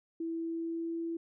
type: tone with pitch glide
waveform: sine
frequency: 329.6 to 332.9 Hz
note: E4 to E4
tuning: 0 to +17 cents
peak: -33 dBFS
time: 0.2-1.17 s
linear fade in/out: 5 ms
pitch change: +17 cents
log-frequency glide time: 0.34-1 s
effects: none